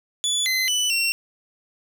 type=tone with pitch steps; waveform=25% pulse; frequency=3447 / 2049 / 2982 / 2727 Hz; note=A7 / C7 / F#7 / F7; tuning=-36 / -37 / +13 / -42 cents; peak=-16 dBFS; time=0.24-1.12 s; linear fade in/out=0 ms; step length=220 ms; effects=none